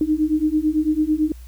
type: beating tone pair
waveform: sine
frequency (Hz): 303.2 / 312.2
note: D#4 / D#4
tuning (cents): -45 / +6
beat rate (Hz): 9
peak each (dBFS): -20 / -19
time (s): 0.01-1.32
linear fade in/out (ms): 2
effects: added 60 Hz sine -36 dBFS peak until 1.47 s + white hiss -53 dBFS RMS until 1.47 s